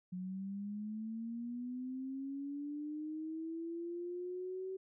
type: linear sweep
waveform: sine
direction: up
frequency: 180.2 to 381.4 Hz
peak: -39 dBFS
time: 0.12-4.77 s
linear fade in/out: 10 ms
effects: none